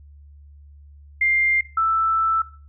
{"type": "tone pair in turn", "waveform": "sine", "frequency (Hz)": [2100, 1322.9], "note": ["C7", "E6"], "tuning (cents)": [6, 6], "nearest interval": "minor sixth", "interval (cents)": 800, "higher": "first", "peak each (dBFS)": -16, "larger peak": "neither", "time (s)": [[1.21, 1.61], [1.77, 2.42]], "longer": "second", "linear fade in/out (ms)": 5, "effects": ["noise-tail reverb RT60 0.4 s tail -18 dB re dry", "added 72 Hz sine -43 dBFS peak until 2.68 s"]}